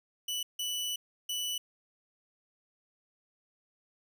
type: tone bursts at uneven times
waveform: sawtooth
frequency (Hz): 2969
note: F#7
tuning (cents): +5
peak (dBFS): -29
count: 3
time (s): 0.28-0.43 / 0.59-0.96 / 1.29-1.58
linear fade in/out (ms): 5
effects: none